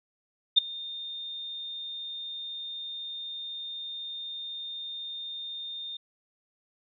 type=tone with ADSR envelope; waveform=sine; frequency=3638 Hz; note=A#7; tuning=43 cents flat; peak=-12 dBFS; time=0.56-5.97 s; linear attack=22 ms; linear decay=8 ms; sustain=-23 dB; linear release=5 ms; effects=none